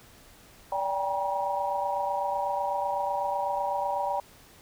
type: tone cluster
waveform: sine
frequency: 579 / 786 / 814 / 954 Hz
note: D5 / G5 / G#5 / A#5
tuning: -25 / +4 / -35 / +40 cents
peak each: -32 / -31 / -37 / -30 dBFS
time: 0.72-4.2 s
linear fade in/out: 2 ms
effects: pink hiss -54 dBFS RMS until 4.61 s

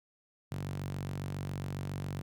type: tone with high-pass filter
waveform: sawtooth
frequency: 47.29 Hz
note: F#1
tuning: 39 cents sharp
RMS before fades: -38 dBFS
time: 0.51-2.22 s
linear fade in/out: 10 ms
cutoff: 120 Hz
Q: 4
effects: none

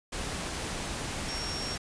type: tone in noise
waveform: sine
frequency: 5540 Hz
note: F8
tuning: 15 cents flat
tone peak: -36 dBFS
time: 1.28-1.76 s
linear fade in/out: 10 ms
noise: pink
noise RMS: -35 dBFS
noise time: 0.12-1.78 s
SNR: -4 dB
effects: resampled to 22050 Hz

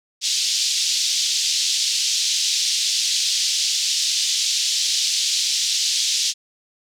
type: band-pass noise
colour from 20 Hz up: white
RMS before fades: -21 dBFS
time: 0.21-6.34 s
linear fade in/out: 50 ms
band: 3300 to 6200 Hz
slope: 24 dB/octave
effects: none

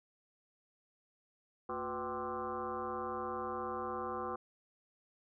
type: tone with frequency modulation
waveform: sine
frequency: 772 Hz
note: G5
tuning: 27 cents flat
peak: -36 dBFS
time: 1.69-4.36 s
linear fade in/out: 5 ms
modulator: 137 Hz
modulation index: 3.7
effects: none

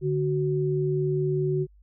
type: tone pair together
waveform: sine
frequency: 146.83 / 371.7 Hz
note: D3 / F#4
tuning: 0 / +8 cents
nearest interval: octave + major third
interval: 1608 cents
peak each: -25 dBFS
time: 0.01-1.67 s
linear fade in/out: 50 ms
effects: added 50 Hz sine -52 dBFS peak until 1.82 s

